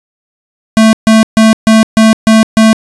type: tone bursts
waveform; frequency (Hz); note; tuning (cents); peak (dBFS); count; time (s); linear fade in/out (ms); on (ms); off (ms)
square; 220.9; A3; +7; -3; 7; 0.77-2.73; 0; 160; 140
effects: resampled to 24000 Hz + 7-bit